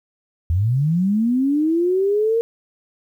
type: linear sweep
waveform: sine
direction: up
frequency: 78.6 to 466.2 Hz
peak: -15 dBFS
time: 0.5-2.41 s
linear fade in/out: 0 ms
effects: 9-bit